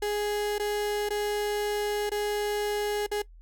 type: tone with dropouts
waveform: 35% pulse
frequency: 415.3 Hz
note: G#4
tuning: in tune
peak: -25 dBFS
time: 0.02-3.22 s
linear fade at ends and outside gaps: 5 ms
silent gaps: 0.583-0.596 / 1.09-1.104 / 2.095-2.116 / 3.065-3.114 s
effects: noise-tail reverb RT60 0.1 s tail -19 dB re dry + added 41 Hz sine -47 dBFS peak until 3.41 s